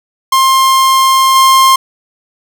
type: tone with level steps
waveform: 45% pulse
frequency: 1059 Hz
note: C6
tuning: 21 cents sharp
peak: -6 / -4 dBFS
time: 0.32-1.76 s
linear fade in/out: 5 ms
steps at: 1.35 s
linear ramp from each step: 10 ms
effects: none